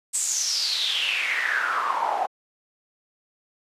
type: noise with band-pass filter sweep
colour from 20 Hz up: pink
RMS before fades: -25 dBFS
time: 0.13-2.27 s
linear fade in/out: 20 ms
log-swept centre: 8300 to 710 Hz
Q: 7.5
effects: high-pass 400 Hz 12 dB/octave + resampled to 32000 Hz